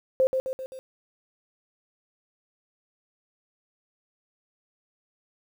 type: tone with echo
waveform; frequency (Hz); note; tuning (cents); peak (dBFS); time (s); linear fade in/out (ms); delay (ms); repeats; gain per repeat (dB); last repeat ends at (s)
sine; 523.3; C5; 0; -17; 0.2-0.27; 0; 130; 4; -5; 0.79
effects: 9-bit